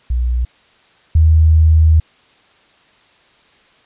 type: tone pair in turn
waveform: sine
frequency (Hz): 60.9 / 79.41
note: B1 / D#2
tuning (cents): -24 / +36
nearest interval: perfect fourth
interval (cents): 460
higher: second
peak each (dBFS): -13 / -6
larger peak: second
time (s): 0.1-0.45 / 1.15-2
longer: second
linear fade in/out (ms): 5
effects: white hiss -51 dBFS RMS until 3.85 s + resampled to 8000 Hz